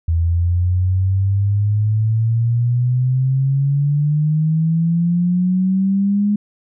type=exponential sweep; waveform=sine; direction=up; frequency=82 to 208 Hz; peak=-13 dBFS; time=0.08-6.36 s; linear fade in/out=5 ms; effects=none